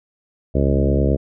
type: harmonic tone with a mistuned harmonic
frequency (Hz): 69.3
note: C#2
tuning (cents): 0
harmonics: 1 / 2 / 3 / 4 / 5 / 6 / 7 / 8 / 9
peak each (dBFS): -18 / -21 / -23 / -24 / -25 / -26 / -26 / -27 / -28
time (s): 0.54-1.17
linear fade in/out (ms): 20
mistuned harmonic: 2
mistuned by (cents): -18
effects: none